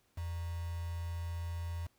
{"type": "tone with quantisation", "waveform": "sine", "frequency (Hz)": 85, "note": "F2", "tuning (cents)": -46, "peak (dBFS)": -36, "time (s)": [0.17, 1.87], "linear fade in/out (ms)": 10, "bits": 8, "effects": ["pink hiss -73 dBFS RMS until 1.98 s"]}